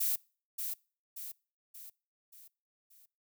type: noise with echo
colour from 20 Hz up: violet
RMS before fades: -31 dBFS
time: 0-0.16 s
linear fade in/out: 10 ms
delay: 580 ms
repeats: 5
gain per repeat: -6 dB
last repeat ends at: 3.06 s
effects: noise-tail reverb RT60 0.4 s tail -25 dB re dry